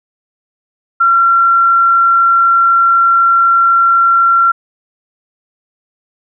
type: tone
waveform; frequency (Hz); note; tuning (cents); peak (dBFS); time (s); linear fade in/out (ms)
sine; 1366; F6; -39; -6; 1-4.52; 10
effects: none